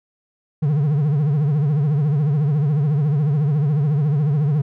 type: tone with vibrato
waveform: triangle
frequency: 146.83 Hz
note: D3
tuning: in tune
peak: -13 dBFS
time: 0.62-4.62 s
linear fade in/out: 10 ms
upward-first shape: triangle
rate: 14 Hz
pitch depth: 160 cents each way
effects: none